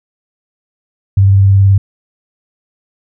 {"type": "tone with vibrato", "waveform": "sine", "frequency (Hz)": 98, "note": "G2", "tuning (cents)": 0, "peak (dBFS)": -4, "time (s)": [1.17, 1.78], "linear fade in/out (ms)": 5, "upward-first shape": "sine", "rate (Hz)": 19, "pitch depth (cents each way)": 25, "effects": []}